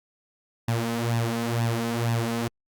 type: tone with flanger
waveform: sawtooth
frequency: 116.54 Hz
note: A#2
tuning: in tune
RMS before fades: -26 dBFS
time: 0.68-2.48 s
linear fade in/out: 5 ms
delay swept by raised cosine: 1.1 to 4.7 ms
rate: 2.1 Hz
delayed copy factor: +0.65
effects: Opus 48 kbps